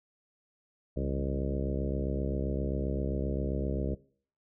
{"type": "harmonic tone with a mistuned harmonic", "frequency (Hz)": 67.6, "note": "C#2", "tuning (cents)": -43, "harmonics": [1, 2, 3, 4, 5, 6, 7, 8, 9], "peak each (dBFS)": [-33, -36, -38, -39, -40, -41, -41, -42, -43], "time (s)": [0.96, 3.95], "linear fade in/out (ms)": 10, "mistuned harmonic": 2, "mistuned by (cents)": 78, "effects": ["noise-tail reverb RT60 0.5 s tail -21 dB re dry"]}